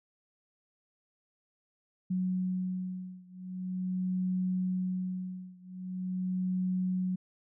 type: beating tone pair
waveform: sine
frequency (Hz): 184 / 184.43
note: F#3 / F#3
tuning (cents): -9 / -5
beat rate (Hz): 0.43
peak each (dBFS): -33 / -34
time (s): 2.1-7.16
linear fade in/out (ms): 10
effects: none